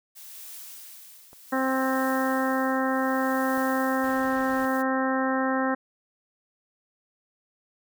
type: noise with tremolo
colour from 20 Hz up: blue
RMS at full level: -41 dBFS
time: 0.15-4.83 s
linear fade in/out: 20 ms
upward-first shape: triangle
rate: 0.65 Hz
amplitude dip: 75%
type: clicks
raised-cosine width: 1 ms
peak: -35 / -27 dBFS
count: 2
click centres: 1.331 / 3.576 s
type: harmonic tone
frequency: 263.1 Hz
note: C4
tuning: 10 cents sharp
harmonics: 1 / 2 / 3 / 4 / 5 / 6 / 7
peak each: -26 / -29 / -31 / -32 / -33 / -34 / -34 dBFS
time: 1.52-5.75 s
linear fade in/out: 10 ms
type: noise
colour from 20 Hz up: pink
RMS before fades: -46 dBFS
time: 4.03-4.66 s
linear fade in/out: 10 ms
effects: none